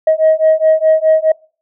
sine beating tone pair, 630 / 634.8 Hz, D#5 / D#5, +21 / +35 cents, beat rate 4.8 Hz, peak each -10 dBFS, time 0.07-1.32 s, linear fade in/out 5 ms, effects noise-tail reverb RT60 0.4 s tail -26 dB re dry + tanh soft clip ceiling -3 dBFS

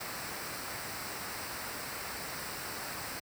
pink noise with comb filter, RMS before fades -40 dBFS, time 0-3.2 s, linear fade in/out 10 ms, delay 0.3 ms, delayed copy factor -0.55, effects high-pass 80 Hz 12 dB/octave

